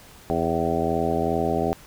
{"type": "harmonic tone with a mistuned harmonic", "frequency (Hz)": 82.5, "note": "E2", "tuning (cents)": 2, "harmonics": [1, 2, 3, 4, 5, 6, 7, 8, 9], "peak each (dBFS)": [-33, -30, -29, -30, -27, -33, -31, -29, -28], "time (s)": [0.3, 1.73], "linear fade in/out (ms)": 0, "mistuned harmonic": 9, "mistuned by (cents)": 39, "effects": ["pink hiss -48 dBFS RMS until 1.86 s"]}